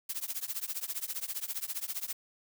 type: noise with tremolo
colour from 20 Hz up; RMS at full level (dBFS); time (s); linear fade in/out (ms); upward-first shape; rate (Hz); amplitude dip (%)
blue; -33; 0.09-2.13; 5; triangle; 15; 100
effects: none